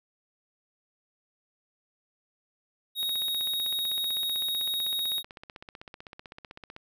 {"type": "tone", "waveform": "square", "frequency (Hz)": 3761, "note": "A#7", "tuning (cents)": 15, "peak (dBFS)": -28, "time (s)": [2.95, 5.23], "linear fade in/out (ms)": 50}
{"type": "click train", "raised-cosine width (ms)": 0.3, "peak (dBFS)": -27, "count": 60, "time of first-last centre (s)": [3.03, 6.764], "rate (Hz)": 15.8}
{"effects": []}